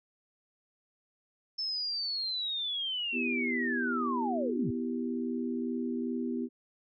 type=linear sweep; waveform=sine; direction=down; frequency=5300 to 87.31 Hz; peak=-31 dBFS; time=1.58-4.71 s; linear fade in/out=10 ms
type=chord; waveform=sine; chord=E minor; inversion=second; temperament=equal; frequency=246.9 / 329.6 / 392 Hz; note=B3 / E4 / G4; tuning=0 / 0 / 0 cents; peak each=-32 / -38 / -38 dBFS; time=3.12-6.49 s; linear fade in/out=50 ms
effects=none